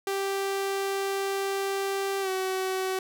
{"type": "tone with pitch glide", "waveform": "sawtooth", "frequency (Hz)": [392, 377.1], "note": ["G4", "F#4"], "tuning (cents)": [0, 33], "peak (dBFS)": -23, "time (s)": [0.07, 2.99], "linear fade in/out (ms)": 2, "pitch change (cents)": -67, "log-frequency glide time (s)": [2.21, 2.29], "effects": []}